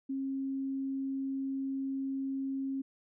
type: tone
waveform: sine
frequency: 270 Hz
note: C#4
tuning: 45 cents flat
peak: -32 dBFS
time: 0.09-2.82 s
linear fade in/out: 10 ms
effects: none